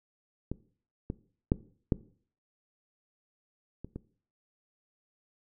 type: clicks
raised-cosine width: 3 ms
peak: -20 / -20 / -10 / -11 / -27 / -25 dBFS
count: 6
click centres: 0.516 / 1.101 / 1.519 / 1.922 / 3.846 / 3.96 s
effects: noise-tail reverb RT60 0.5 s tail -19 dB re dry